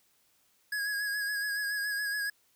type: tone with vibrato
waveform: square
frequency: 1661.2 Hz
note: G#6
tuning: in tune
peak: -31 dBFS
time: 0.72-2.3 s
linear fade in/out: 5 ms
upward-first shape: sine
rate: 7.1 Hz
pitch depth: 35 cents each way
effects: white hiss -69 dBFS RMS until 2.55 s